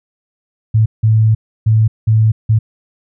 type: tone bursts at uneven times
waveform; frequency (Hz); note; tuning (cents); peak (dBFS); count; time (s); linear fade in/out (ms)
sine; 110; A2; 0; -7; 5; 0.74-0.86 / 1.03-1.35 / 1.66-1.88 / 2.07-2.32 / 2.49-2.59; 10
effects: none